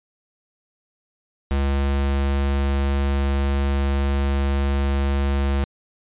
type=tone; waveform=square; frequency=69.3 Hz; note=C#2; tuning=in tune; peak=-19 dBFS; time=1.51-5.64 s; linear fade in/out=0 ms; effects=resampled to 8000 Hz